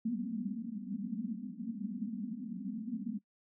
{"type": "band-pass noise", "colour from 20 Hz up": "white", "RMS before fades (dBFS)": -39, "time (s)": [0.05, 3.19], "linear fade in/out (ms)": 5, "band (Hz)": [190, 250], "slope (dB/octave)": 96, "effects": ["noise-tail reverb RT60 0.1 s tail -21 dB re dry"]}